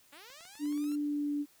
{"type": "linear sweep", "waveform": "5% pulse", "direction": "up", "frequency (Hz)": [265.9, 1399], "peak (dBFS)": -39, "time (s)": [0.12, 0.96], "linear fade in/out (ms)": 10}
{"type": "clicks", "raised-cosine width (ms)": 0.3, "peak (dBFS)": -40, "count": 9, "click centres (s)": [0.302, 0.408, 0.453, 0.554, 0.656, 0.725, 0.777, 0.842, 0.918]}
{"type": "tone with pitch glide", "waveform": "sine", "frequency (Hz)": [293.7, 290.7], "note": ["D4", "D4"], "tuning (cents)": [0, -18], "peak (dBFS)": -30, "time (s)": [0.59, 1.46], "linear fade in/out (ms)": 50, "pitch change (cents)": -18, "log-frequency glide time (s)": [0.97, 1.32]}
{"effects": ["white hiss -64 dBFS RMS until 1.6 s"]}